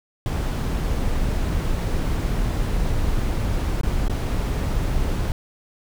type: noise with dropouts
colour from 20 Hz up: brown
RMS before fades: -22 dBFS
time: 0.26-5.32 s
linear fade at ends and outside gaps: 1 ms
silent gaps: 3.812-3.833 / 4.082-4.097 s
effects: none